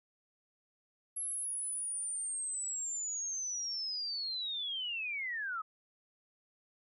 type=linear sweep; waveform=sine; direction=down; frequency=11175 to 1244.5 Hz; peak=-35 dBFS; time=1.16-5.62 s; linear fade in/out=10 ms; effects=none